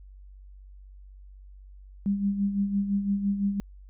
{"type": "tone with tremolo", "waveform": "sine", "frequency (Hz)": 199.8, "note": "G3", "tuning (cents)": 33, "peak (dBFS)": -21, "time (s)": [2.06, 3.6], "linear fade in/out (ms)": 0, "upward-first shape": "sine", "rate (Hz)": 5.9, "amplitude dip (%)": 60, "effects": ["added 48 Hz sine -45 dBFS peak until 3.89 s"]}